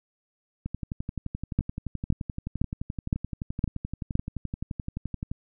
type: two click trains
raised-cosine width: 5 ms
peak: -19 / -10 dBFS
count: 55 / 6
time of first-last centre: 0.66-5.315 / 1.59-4.154 s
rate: 11.6 / 1.95 Hz
effects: none